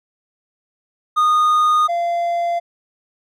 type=tone pair in turn; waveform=triangle; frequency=1231 / 688.5 Hz; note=D#6 / F5; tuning=-19 / -25 cents; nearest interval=minor seventh; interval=1006 cents; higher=first; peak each=-10 / -15 dBFS; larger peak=first; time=1.16-1.88 / 1.88-2.6 s; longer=neither; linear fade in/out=20 ms; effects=none